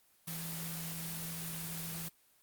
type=tone in noise; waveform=sine; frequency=164.81 Hz; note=E3; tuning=in tune; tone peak=-42 dBFS; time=0.27-2.09 s; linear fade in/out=10 ms; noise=white; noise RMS=-42 dBFS; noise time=0.27-2.09 s; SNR=-3 dB; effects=white hiss -68 dBFS RMS until 2.42 s + Opus 24 kbps